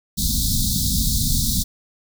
pink band-stop noise, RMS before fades -20 dBFS, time 0.17-1.64 s, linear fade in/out 20 ms, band 260 to 3600 Hz, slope 96 dB/octave, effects none

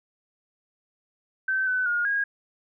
sine tone with pitch steps, 1543 / 1508 / 1428 / 1636 Hz, G6 / F#6 / F6 / G#6, -28 / +32 / +38 / -26 cents, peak -22 dBFS, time 1.48-2.24 s, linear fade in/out 5 ms, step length 190 ms, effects none

